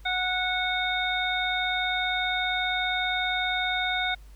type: harmonic tone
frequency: 735 Hz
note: F#5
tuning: 12 cents flat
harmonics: 1 / 2 / 3 / 5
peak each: -30 / -30 / -30 / -30 dBFS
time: 0.05-4.15 s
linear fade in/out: 10 ms
effects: added 50 Hz sine -45 dBFS peak until 4.35 s + pink hiss -60 dBFS RMS until 4.35 s